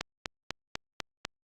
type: click train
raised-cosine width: 0.2 ms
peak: -14 dBFS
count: 6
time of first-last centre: 0.01-1.251 s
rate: 4.03 Hz
effects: Opus 48 kbps